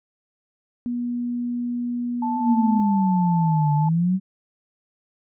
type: tone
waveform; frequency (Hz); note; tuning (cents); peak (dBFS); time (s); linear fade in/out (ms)
sine; 241.8; B3; -36; -23; 0.86-2.8; 0
type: tone with pitch glide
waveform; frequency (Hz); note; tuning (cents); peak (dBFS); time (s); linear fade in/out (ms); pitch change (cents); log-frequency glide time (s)
sine; 878 to 868.9; A5 to A5; -4 to -22; -24; 2.22-3.89; 5; -18; 3.47-3.54
type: exponential two-way sweep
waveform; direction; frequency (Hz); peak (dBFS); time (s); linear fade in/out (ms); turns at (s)
sine; down then up; 246.9 to 146.83 to 192.8; -17; 2.36-4.2; 50; 3.74
effects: none